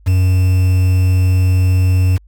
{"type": "tone with quantisation", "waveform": "triangle", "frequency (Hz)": 92.4, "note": "F#2", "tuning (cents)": -2, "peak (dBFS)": -7, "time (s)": [0.06, 2.18], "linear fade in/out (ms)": 20, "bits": 5, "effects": ["added 50 Hz sine -42 dBFS peak until 2.27 s"]}